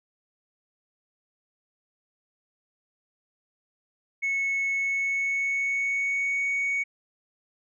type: tone with pitch glide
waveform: sine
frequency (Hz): 2200 to 2232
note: C#7 to C#7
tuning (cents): -14 to +11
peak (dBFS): -22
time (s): 4.22-6.84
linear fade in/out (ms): 20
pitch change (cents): +25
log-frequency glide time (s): 4.73-6.45
effects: tanh soft clip ceiling -22 dBFS